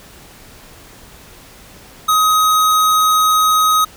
square tone, 1261 Hz, D#6, 23 cents sharp, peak -11 dBFS, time 2.08-3.85 s, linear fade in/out 10 ms, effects pink hiss -41 dBFS RMS until 3.96 s

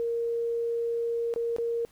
sine tone with dropouts, 466.2 Hz, A#4, in tune, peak -26 dBFS, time 0-1.85 s, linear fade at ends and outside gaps 0 ms, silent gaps 1.339-1.361 / 1.564-1.584 s, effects pink hiss -61 dBFS RMS until 1.91 s

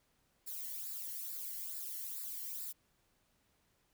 violet noise with flanger, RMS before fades -43 dBFS, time 0.46-2.73 s, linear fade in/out 20 ms, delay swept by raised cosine 0.32 to 0.83 ms, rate 2.3 Hz, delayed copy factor -0.65, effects pink hiss -75 dBFS RMS until 3.93 s

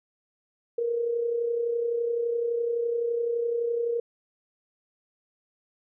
sine tone with amplitude modulation, 469.8 Hz, A#4, 13 cents sharp, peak -22 dBFS, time 0.78-4 s, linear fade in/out 5 ms, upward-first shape sine, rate 31.8 Hz, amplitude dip 50%, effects none

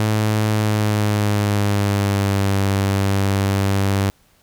sawtooth tone with pitch glide, 107.3 to 98.39 Hz, A2 to G2, -43 to +7 cents, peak -12 dBFS, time 0-4.1 s, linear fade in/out 0 ms, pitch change -150 cents, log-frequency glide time 0.5-2.47 s, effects pink hiss -57 dBFS RMS until 4.42 s

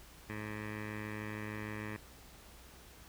15% pulse tone with low-pass filter, 106.6 Hz, G#2, 46 cents sharp, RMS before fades -42 dBFS, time 0.29-1.97 s, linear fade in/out 10 ms, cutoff 2100 Hz, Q 5.2, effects added 60 Hz sine -59 dBFS peak until 3.08 s + pink hiss -57 dBFS RMS until 3.08 s

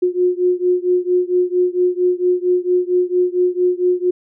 sine beating tone pair, 358.5 / 362.9 Hz, F4 / F#4, +45 / -34 cents, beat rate 4.4 Hz, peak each -16 / -17 dBFS, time 0.02-4.11 s, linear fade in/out 10 ms, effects none

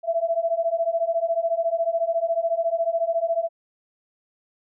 sine beating tone pair, 659.3 / 673.3 Hz, E5 / E5, 0 / +36 cents, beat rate 14 Hz, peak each -24 / -23 dBFS, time 0.03-3.49 s, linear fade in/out 50 ms, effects none

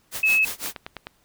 white noise with tremolo, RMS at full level -29 dBFS, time 0.11-0.75 s, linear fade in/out 50 ms, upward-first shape sine, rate 5.9 Hz, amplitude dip 95%
sine tone, 2587 Hz, E7, 33 cents flat, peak -16 dBFS, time 0.23-0.45 s, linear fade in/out 5 ms
click train, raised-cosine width 0.3 ms, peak -17 dBFS, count 5, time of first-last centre 0.66-1.069 s, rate 9.77 Hz
effects pink hiss -63 dBFS RMS until 1.24 s

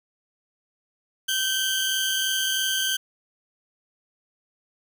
sawtooth tone cluster, 1544 / 3045 / 3238 Hz, G6 / F#7 / G#7, -27 / +49 / -45 cents, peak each -24 dBFS, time 1.28-2.97 s, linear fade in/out 10 ms, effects none

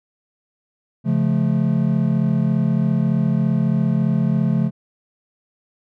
triangle chord, Db augmented, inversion none, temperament just, 138.59 / 173.24 / 216.5 Hz, Db3 / F3 / A3, 0 / -14 / -28 cents, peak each -18 dBFS, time 1.04-4.71 s, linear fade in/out 50 ms, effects none

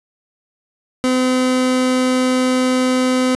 30% pulse tone, 255.4 Hz, C4, 42 cents flat, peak -11 dBFS, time 1.04-3.35 s, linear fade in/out 0 ms, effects resampled to 24000 Hz + 8-bit

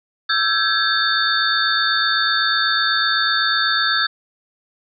sine tone cluster, 1329 / 1574 / 1682 / 3623 / 4470 Hz, E6 / G6 / G#6 / A7 / C#8, +14 / +7 / +22 / +50 / +14 cents, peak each -22 dBFS, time 0.29-4.07 s, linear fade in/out 10 ms, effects none

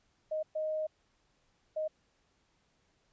sine tone bursts at uneven times, 622.3 Hz, D#5, in tune, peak -31 dBFS, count 3, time 0.31-0.43 / 0.55-0.87 / 1.76-1.88 s, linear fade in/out 10 ms, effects pink hiss -73 dBFS RMS until 3.12 s + resampled to 16000 Hz

